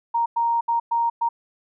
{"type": "tone bursts at uneven times", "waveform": "sine", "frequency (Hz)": 932.3, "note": "A#5", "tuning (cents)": 0, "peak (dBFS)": -18, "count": 5, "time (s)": [[0.14, 0.26], [0.36, 0.61], [0.68, 0.8], [0.91, 1.1], [1.21, 1.29]], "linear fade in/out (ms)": 10, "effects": []}